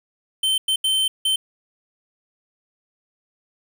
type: tone bursts at uneven times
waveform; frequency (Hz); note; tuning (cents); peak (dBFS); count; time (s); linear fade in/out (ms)
square; 3095; G7; -23; -18; 4; 0.43-0.58 / 0.68-0.76 / 0.84-1.08 / 1.25-1.36; 5
effects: 8-bit